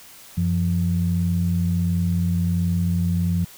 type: tone pair together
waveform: sine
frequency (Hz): 91.7 / 173.1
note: F#2 / F3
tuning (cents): -15 / -15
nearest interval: major seventh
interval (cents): 1100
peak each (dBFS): -21 / -20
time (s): 0.37-3.45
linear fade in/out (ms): 10
effects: tanh soft clip ceiling -10 dBFS + white hiss -45 dBFS RMS until 3.57 s